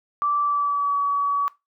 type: tone with pitch glide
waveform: sine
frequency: 1165 to 1136.4 Hz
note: D6 to C#6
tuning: -14 to +43 cents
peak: -19 dBFS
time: 0.22-1.48 s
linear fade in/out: 0 ms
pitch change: -43 cents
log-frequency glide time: 0.41-0.97 s
effects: noise-tail reverb RT60 0.2 s tail -19 dB re dry